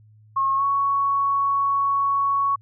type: tone with pitch glide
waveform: sine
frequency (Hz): 1084 to 1113.2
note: C#6 to C#6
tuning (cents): -39 to +7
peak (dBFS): -18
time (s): 0.36-2.56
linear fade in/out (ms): 10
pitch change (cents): +46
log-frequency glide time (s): 0.56-0.63
effects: added 107 Hz sine -49 dBFS peak until 2.61 s